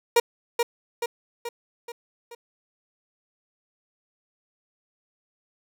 30% pulse tone with echo, 472.7 Hz, A#4, 24 cents sharp, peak -12 dBFS, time 0.16-0.2 s, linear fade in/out 5 ms, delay 430 ms, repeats 5, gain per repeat -5 dB, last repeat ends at 2.35 s, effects none

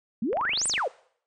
sine exponential two-way sweep, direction up then down, 198.6 to 9397 to 439.5 Hz, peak -24 dBFS, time 0.22-0.88 s, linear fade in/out 5 ms, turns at 0.67 s
click train, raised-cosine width 0.5 ms, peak -22 dBFS, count 12, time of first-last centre 0.33-0.779 s, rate 24.5 Hz
effects noise-tail reverb RT60 0.6 s tail -22 dB re dry

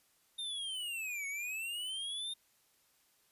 square linear two-way sweep, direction down then up, 3666 to 2200 to 3666 Hz, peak -38 dBFS, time 0.38-2.34 s, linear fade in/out 10 ms, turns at 1.27 s, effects white hiss -71 dBFS RMS until 3.31 s + resampled to 32000 Hz

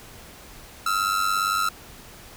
45% pulse ring-modulated tone, 1329 Hz, E6, 14 cents sharp, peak -18 dBFS, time 0.86-1.69 s, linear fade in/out 5 ms, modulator 48.8 Hz, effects pink hiss -45 dBFS RMS until 2.36 s

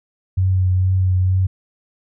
sine tone with vibrato, 92.9 Hz, F#2, 7 cents sharp, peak -13 dBFS, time 0.37-1.47 s, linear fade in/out 10 ms, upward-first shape triangle, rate 2.2 Hz, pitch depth 23 cents each way, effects none

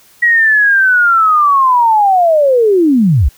sine linear sweep, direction down, 1921 to 51.2 Hz, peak -6 dBFS, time 0.22-3.29 s, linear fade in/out 10 ms, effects white hiss -46 dBFS RMS until 3.37 s

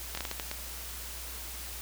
slowing click train, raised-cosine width 0.2 ms, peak -17 dBFS, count 7, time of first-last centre 0.15-0.514 s, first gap 24 ms, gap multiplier 1.37, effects added 60 Hz sine -44 dBFS peak until 1.81 s + white hiss -42 dBFS RMS until 1.81 s

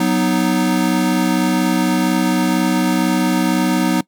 square chord, B major, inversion second, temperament equal, 185 / 246.9 / 311.1 Hz, F#3 / B3 / D#4, 0 / 0 / 0 cents, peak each -19 dBFS, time 0-4.01 s, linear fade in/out 5 ms, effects noise-tail reverb RT60 0.1 s tail -21 dB re dry

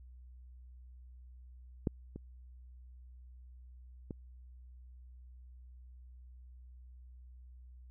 clicks, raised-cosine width 3 ms, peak -18 / -30 / -27 dBFS, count 3, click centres 1.872 / 2.16 / 4.108 s, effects added 62 Hz sine -51 dBFS peak until 7.9 s

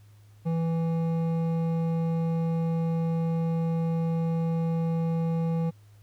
sine tone with hard clipping, 165 Hz, E3, 2 cents sharp, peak -26 dBFS, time 0.45-5.71 s, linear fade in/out 20 ms, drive 10 dB, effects added 104 Hz sine -51 dBFS peak until 6.02 s + pink hiss -65 dBFS RMS until 6.02 s

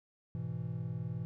triangle chord, E major, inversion first, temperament equal, 103.83 / 123.47 / 164.81 Hz, G#2 / B2 / E3, 0 / 0 / 0 cents, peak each -40 / -37 / -38 dBFS, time 0.35-1.25 s, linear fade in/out 0 ms, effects none

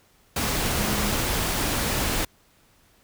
sine tone in noise, 207.7 Hz, G#3, in tune, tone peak -30 dBFS, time 0.78-1.15 s, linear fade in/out 5 ms, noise pink, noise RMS -25 dBFS, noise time 0.36-2.25 s, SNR -8 dB, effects pink hiss -60 dBFS RMS until 3.03 s

